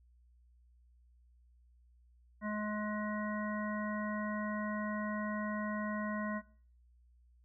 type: harmonic tone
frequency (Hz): 211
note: G#3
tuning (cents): +28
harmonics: 1 / 3 / 5 / 7 / 9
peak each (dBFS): -36 / -43 / -43 / -47 / -45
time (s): 2.41-6.42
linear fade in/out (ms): 50
effects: noise-tail reverb RT60 0.5 s tail -21 dB re dry + added 60 Hz sine -62 dBFS peak until 7.44 s